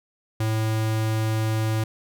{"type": "tone", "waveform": "square", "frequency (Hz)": 110, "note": "A2", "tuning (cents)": 0, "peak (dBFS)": -22, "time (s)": [0.4, 1.84], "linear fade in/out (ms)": 5, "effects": []}